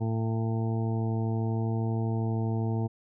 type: harmonic tone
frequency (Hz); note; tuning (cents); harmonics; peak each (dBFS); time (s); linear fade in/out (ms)
112.6; A2; +40; 1 / 2 / 3 / 4 / 6 / 7 / 8; -27 / -33 / -37 / -39 / -43 / -44 / -45; 0-2.88; 20
effects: none